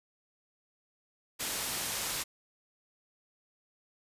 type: low-pass noise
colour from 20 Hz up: white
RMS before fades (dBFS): -35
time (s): 1.39-2.24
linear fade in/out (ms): 20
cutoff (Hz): 12000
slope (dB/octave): 12
effects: resampled to 32000 Hz